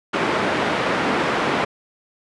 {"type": "band-pass noise", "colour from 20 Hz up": "pink", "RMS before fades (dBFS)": -21, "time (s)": [0.13, 1.65], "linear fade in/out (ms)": 10, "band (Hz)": [260, 2200], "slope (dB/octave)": 12, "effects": ["resampled to 24000 Hz"]}